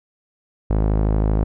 sawtooth tone with low-pass filter, 52.8 Hz, G#1, 29 cents sharp, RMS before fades -18 dBFS, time 0.7-1.44 s, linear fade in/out 5 ms, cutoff 750 Hz, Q 0.76, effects none

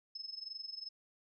sine tone with amplitude modulation, 5200 Hz, E8, 24 cents flat, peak -39 dBFS, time 0.15-0.89 s, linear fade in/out 5 ms, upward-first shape sine, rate 22.5 Hz, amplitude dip 85%, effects none

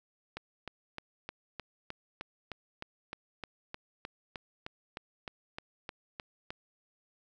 click train, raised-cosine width 0.3 ms, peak -23 dBFS, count 21, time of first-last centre 0.37-6.505 s, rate 3.26 Hz, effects none

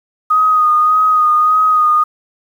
sine tone with vibrato, 1244 Hz, D#6, 1 cent flat, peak -8 dBFS, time 0.3-2.04 s, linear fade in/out 10 ms, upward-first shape sine, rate 1.7 Hz, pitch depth 26 cents each way, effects 7-bit

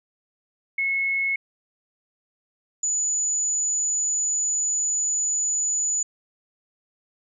sine tone pair in turn, 2185 / 6937 Hz, C#7 / A8, -26 / -26 cents, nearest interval octave + minor sixth, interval 2000 cents, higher second, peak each -21 dBFS, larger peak neither, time 0.78-1.36 / 2.83-6.03 s, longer second, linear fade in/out 5 ms, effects none

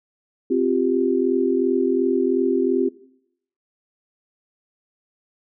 sine chord, C suspended fourth, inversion none, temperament equal, 261.6 / 349.2 / 392 Hz, C4 / F4 / G4, 0 / 0 / 0 cents, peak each -21 dBFS, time 0.5-2.89 s, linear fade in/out 10 ms, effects noise-tail reverb RT60 0.7 s tail -18 dB re dry

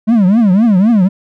triangle tone with vibrato, 207.7 Hz, G#3, in tune, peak -4 dBFS, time 0.07-1.09 s, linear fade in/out 20 ms, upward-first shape triangle, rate 3.9 Hz, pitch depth 290 cents each way, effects none

